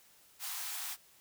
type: high-pass noise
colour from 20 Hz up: white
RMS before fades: -40 dBFS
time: 0.39-0.97 s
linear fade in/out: 50 ms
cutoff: 710 Hz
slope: 96 dB/octave
effects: white hiss -63 dBFS RMS until 1.2 s